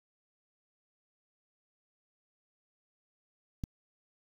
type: click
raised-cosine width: 5 ms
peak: -22 dBFS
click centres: 3.638 s
effects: 8-bit